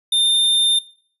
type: tone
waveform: square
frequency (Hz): 3611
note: A7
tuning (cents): +44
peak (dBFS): -15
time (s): 0.12-0.79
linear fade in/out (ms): 5
effects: noise-tail reverb RT60 0.5 s tail -18 dB re dry + resampled to 32000 Hz